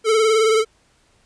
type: tone with vibrato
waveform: square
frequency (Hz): 440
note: A4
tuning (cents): 0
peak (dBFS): -14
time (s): 0.04-0.65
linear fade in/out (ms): 50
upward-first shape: sine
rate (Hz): 19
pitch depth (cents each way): 46
effects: pink hiss -59 dBFS RMS until 1.25 s + resampled to 22050 Hz